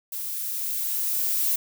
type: noise with level ramp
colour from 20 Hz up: violet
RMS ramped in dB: -32 to -23 dBFS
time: 0.12-1.56 s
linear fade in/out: 5 ms
effects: none